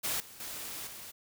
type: noise with level steps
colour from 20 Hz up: white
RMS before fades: -33 / -51 / -41 / -46 dBFS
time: 0.03-1.12 s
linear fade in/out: 20 ms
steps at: 0.2 / 0.4 / 0.87 s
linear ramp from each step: 2 ms
effects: none